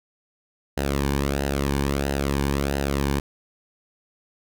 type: tone with flanger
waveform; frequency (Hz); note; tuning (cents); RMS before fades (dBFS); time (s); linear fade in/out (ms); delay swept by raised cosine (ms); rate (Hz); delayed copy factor
sawtooth; 69.8; C#2; +13; -24; 0.77-3.2; 5; 0.87 to 1.54; 1.5; -0.65
effects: none